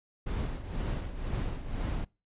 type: noise with tremolo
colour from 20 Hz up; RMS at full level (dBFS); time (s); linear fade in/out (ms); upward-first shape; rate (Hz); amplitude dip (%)
brown; -30; 0.26-2.05; 10; triangle; 2; 75
effects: noise-tail reverb RT60 0.3 s tail -25 dB re dry + resampled to 8000 Hz